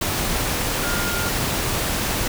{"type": "tone in noise", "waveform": "sine", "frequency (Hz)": 1412, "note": "F6", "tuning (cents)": 19, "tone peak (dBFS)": -27, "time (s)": [0.83, 1.29], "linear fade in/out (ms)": 5, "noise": "pink", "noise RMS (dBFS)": -23, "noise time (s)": [0.01, 2.28], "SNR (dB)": -7, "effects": []}